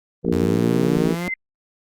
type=harmonic tone; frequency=58.1 Hz; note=A#1; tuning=5 cents flat; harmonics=3 / 4 / 5 / 6 / 7 / 8; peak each=-22 / -23 / -24 / -25 / -25 / -26 dBFS; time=0.23-1.16 s; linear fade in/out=50 ms
type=clicks; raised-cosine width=2 ms; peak=-16 dBFS; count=6; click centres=0.25 / 0.287 / 0.434 / 0.972 / 1.06 / 1.28 s
type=linear sweep; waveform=sawtooth; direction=up; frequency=81.3 to 181.2 Hz; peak=-20 dBFS; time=0.32-1.28 s; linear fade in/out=0 ms
type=tone with exponential growth; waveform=sine; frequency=2072 Hz; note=C7; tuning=17 cents flat; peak=-20 dBFS; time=1.02-1.34 s; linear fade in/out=5 ms; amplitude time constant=68 ms
effects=Opus 32 kbps